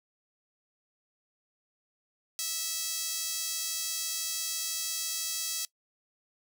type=tone with high-pass filter; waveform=sawtooth; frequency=654 Hz; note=E5; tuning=14 cents flat; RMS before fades=-34 dBFS; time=2.39-5.65 s; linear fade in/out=0 ms; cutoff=5400 Hz; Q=1.3; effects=noise-tail reverb RT60 0.1 s tail -21 dB re dry